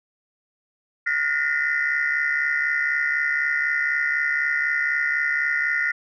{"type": "tone cluster", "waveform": "sine", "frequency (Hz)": [1433, 1810, 1874, 2020], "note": ["F6", "A6", "A#6", "B6"], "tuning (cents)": [44, 48, 9, 39], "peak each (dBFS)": -25, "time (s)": [1.06, 5.92], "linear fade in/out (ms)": 10, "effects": ["tanh soft clip ceiling -12 dBFS"]}